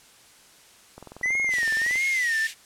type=click train; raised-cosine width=1 ms; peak=-27 dBFS; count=22; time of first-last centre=0.98-1.957 s; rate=21.5 Hz
type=tone with vibrato; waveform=triangle; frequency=1957 Hz; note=B6; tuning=16 cents flat; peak=-20 dBFS; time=1.23-2.47 s; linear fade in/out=5 ms; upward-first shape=sine; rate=1.5 Hz; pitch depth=170 cents each way
type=high-pass noise; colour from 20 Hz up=pink; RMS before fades=-36 dBFS; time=1.49-2.55 s; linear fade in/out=50 ms; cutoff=1700 Hz; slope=96 dB/octave
effects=white hiss -53 dBFS RMS until 2.65 s + low-pass 10000 Hz 12 dB/octave